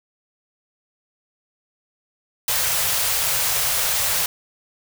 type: band-stop noise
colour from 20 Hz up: white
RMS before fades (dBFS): -21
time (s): 2.48-4.26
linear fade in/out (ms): 2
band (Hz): 170 to 450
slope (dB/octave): 48
effects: none